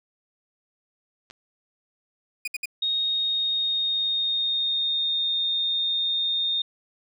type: clicks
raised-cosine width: 0.2 ms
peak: -27 dBFS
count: 2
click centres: 1.301 / 1.309 s
type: tone bursts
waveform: 40% pulse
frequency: 2454 Hz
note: D#7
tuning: 25 cents flat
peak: -26 dBFS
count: 3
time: 2.45-2.657 s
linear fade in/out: 5 ms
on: 27 ms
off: 63 ms
type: tone with pitch glide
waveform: sine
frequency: 3729 to 3663 Hz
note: A#7 to A#7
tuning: 0 to -31 cents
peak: -22 dBFS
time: 2.82-6.62 s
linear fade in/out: 5 ms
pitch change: -31 cents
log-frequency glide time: 2.98-5.36 s
effects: none